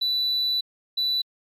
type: tone pair in turn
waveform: sine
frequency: 3970 / 3970 Hz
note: B7 / B7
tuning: +8 / +8 cents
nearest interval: unison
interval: 0 cents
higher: neither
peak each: -19 dBFS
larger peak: neither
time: 0.01-0.61 / 0.97-1.22 s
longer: first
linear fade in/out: 10 ms
effects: tanh soft clip ceiling -19 dBFS + MP3 64 kbps